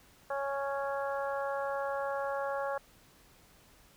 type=harmonic tone; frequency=277.2 Hz; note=C#4; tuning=in tune; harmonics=2 / 3 / 4 / 5 / 6; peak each=-34 / -38 / -40 / -42 / -44 dBFS; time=0.3-2.78 s; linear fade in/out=5 ms; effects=pink hiss -61 dBFS RMS until 3.96 s